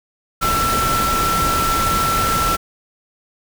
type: tone in noise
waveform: sine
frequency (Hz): 1340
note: E6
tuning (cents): +28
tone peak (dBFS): -17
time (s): 0.41-2.57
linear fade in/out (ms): 20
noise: pink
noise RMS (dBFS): -21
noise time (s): 0.41-2.57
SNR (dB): +1
effects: none